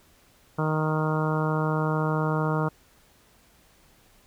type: harmonic tone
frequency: 155.56 Hz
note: D#3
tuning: in tune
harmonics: 1 / 2 / 3 / 4 / 5 / 6 / 7 / 8 / 9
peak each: -25 / -32 / -31 / -34 / -37 / -34 / -35 / -35 / -36 dBFS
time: 0.58-2.69 s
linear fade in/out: 10 ms
effects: pink hiss -59 dBFS RMS until 4.26 s

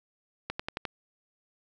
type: accelerating click train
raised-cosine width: 0.3 ms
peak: -16 dBFS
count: 5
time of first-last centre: 0.5-0.852 s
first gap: 95 ms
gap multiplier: 0.95
effects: none

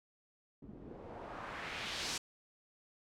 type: noise with low-pass filter sweep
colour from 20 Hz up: white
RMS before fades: -44 dBFS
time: 0.62-2.18 s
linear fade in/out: 5 ms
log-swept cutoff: 220 to 6400 Hz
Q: 1.3
effects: none

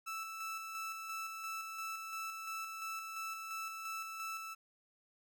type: tone with tremolo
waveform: 30% pulse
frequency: 1318.5 Hz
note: E6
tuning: in tune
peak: -37 dBFS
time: 0.06-4.55 s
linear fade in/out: 20 ms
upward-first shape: square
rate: 2.9 Hz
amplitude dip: 35%
effects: none

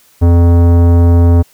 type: tone with tanh clipping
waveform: sine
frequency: 85.7 Hz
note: F2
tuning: 32 cents flat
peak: -6 dBFS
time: 0.21-1.43 s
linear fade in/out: 20 ms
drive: 17 dB
effects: white hiss -48 dBFS RMS until 1.53 s

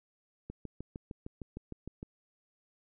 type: click train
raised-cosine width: 3 ms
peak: -28 dBFS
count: 11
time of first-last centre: 0.5-2.029 s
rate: 6.54 Hz
effects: none

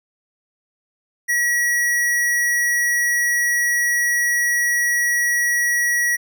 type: tone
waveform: square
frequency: 1920 Hz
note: B6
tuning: 49 cents flat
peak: -17 dBFS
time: 1.28-6.17 s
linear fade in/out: 20 ms
effects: none

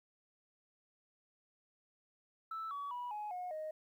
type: tone with pitch steps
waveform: sine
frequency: 1318.5 / 1134.6 / 976.4 / 840.3 / 723.1 / 622.2 Hz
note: E6 / C#6 / B5 / G#5 / F#5 / D#5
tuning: 0 / +40 / -20 / +20 / -40 / 0 cents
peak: -38 dBFS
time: 2.51-3.71 s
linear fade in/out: 5 ms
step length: 200 ms
effects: tanh soft clip ceiling -36 dBFS + 12-bit

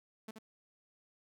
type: tone with echo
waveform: sawtooth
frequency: 219.3 Hz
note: A3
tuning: 6 cents flat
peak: -39 dBFS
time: 0.28-0.31 s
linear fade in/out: 5 ms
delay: 77 ms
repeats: 1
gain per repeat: -5 dB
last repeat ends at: 0.387 s
effects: none

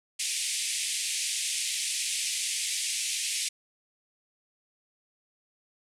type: band-pass noise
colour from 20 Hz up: white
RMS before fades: -31 dBFS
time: 0.19-3.49 s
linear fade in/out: 10 ms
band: 2100 to 10000 Hz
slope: 48 dB/octave
effects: none

